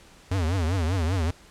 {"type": "tone with vibrato", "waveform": "square", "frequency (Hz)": 87.31, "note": "F2", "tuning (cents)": 0, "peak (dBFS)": -23, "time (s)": [0.31, 1.31], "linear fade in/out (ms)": 5, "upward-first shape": "triangle", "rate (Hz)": 5.1, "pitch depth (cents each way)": 240, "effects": ["pink hiss -52 dBFS RMS until 1.5 s", "low-pass 9000 Hz 12 dB/octave"]}